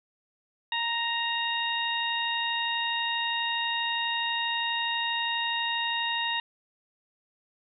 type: harmonic tone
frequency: 932.3 Hz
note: A#5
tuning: in tune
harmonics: 1 / 2 / 3 / 4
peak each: -32 / -32 / -32 / -32 dBFS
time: 0.72-6.4 s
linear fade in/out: 2 ms
effects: none